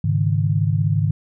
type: chord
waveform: sine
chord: Ab suspended fourth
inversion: none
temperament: equal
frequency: 103.83 / 138.59 / 155.56 Hz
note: Ab2 / Db3 / Eb3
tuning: 0 / 0 / 0 cents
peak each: -19 / -22 / -20 dBFS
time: 0.04-1.11 s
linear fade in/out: 5 ms
effects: none